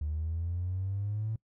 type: exponential sweep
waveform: triangle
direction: up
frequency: 74 to 111.9 Hz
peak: -27 dBFS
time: 0.01-1.36 s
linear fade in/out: 5 ms
effects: noise-tail reverb RT60 0.1 s tail -26 dB re dry + tanh soft clip ceiling -27 dBFS

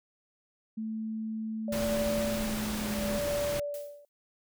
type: tone with pitch glide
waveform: sine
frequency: 220 to 210.3 Hz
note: A3 to G#3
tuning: 0 to +22 cents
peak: -32 dBFS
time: 0.77-3.19 s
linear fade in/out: 10 ms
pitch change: -78 cents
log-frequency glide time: 2.08-3.06 s
type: tone with tremolo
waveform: sine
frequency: 580 Hz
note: D5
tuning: 22 cents flat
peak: -28 dBFS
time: 1.68-4.05 s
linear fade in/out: 2 ms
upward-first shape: sine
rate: 0.73 Hz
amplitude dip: 95%
type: noise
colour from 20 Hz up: pink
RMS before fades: -36 dBFS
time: 1.72-3.6 s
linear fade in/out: 5 ms
type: noise with exponential decay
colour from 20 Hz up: blue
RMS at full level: -44 dBFS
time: 3.74-4.09 s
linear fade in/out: 1 ms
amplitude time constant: 76 ms
effects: none

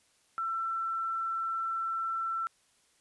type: tone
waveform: sine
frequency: 1341 Hz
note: E6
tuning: 29 cents sharp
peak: -30 dBFS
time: 0.38-2.47 s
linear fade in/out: 0 ms
effects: white hiss -68 dBFS RMS until 3 s + resampled to 24000 Hz

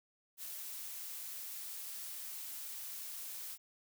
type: noise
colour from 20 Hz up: blue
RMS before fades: -45 dBFS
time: 0.37-3.58 s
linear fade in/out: 50 ms
effects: none

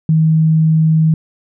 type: tone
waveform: sine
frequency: 158.8 Hz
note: D#3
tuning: 36 cents sharp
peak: -8 dBFS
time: 0.09-1.14 s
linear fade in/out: 2 ms
effects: none

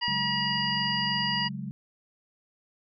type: harmonic tone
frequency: 959 Hz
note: A#5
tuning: 49 cents sharp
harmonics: 1 / 2 / 3 / 5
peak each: -32 / -32 / -30 / -31 dBFS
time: 0.01-1.49 s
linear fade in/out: 20 ms
type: chord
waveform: sine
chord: C# suspended fourth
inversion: none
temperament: just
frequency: 138.59 / 184.79 / 207.9 Hz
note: C#3 / F#3 / G#3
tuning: 0 / -2 / +2 cents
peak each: -37 dBFS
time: 0.08-1.71 s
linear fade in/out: 0 ms
effects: none

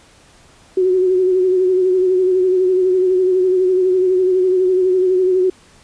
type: tone with vibrato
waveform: sine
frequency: 370 Hz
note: F#4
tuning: in tune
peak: -11 dBFS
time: 0.77-5.5 s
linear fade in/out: 5 ms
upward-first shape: sine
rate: 12 Hz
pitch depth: 38 cents each way
effects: pink hiss -48 dBFS RMS until 5.83 s + resampled to 22050 Hz

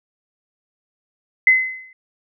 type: tone with exponential decay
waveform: sine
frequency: 2043 Hz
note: C7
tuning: 42 cents flat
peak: -6 dBFS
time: 1.47-1.93 s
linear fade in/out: 2 ms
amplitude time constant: 100 ms
effects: none

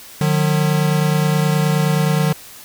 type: tone pair together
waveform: square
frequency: 151.38 / 180.9 Hz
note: D#3 / F#3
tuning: -47 / -39 cents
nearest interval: minor third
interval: 308 cents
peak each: -16 / -20 dBFS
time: 0.21-2.33 s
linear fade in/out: 2 ms
effects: white hiss -39 dBFS RMS until 2.64 s

